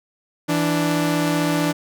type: tone pair together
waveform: sawtooth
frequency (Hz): 164.81 / 293.9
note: E3 / D4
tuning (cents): 0 / +1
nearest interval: minor seventh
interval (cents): 1001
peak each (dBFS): -18 / -16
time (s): 0.48-1.73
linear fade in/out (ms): 20
effects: none